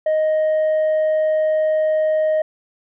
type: tone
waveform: sine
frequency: 623 Hz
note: D#5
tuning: 2 cents sharp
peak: -12 dBFS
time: 0.06-2.42 s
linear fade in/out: 5 ms
effects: tanh soft clip ceiling -14 dBFS